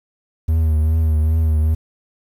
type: tone with vibrato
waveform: triangle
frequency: 78.8 Hz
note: D#2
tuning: 23 cents sharp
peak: -11 dBFS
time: 0.48-1.75 s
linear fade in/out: 10 ms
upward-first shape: triangle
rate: 2.5 Hz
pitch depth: 52 cents each way
effects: 8-bit